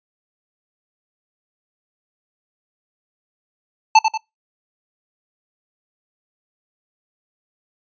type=tone with echo; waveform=square; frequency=880 Hz; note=A5; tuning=in tune; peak=-7 dBFS; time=3.95-3.99 s; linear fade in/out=5 ms; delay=93 ms; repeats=2; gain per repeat=-7 dB; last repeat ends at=4.176 s; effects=noise-tail reverb RT60 0.2 s tail -25 dB re dry + resampled to 16000 Hz